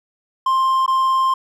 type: tone with dropouts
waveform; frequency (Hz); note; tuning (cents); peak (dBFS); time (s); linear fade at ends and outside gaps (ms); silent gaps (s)
triangle; 1053; C6; +11; -12; 0.46-1.34; 5; 0.863-0.878
effects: none